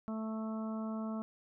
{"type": "harmonic tone", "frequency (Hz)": 220, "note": "A3", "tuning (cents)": 0, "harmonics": [1, 2, 3, 4, 5, 6], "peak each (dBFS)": [-36, -50, -46, -53, -50, -51], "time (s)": [0.08, 1.22], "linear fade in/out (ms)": 0, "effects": []}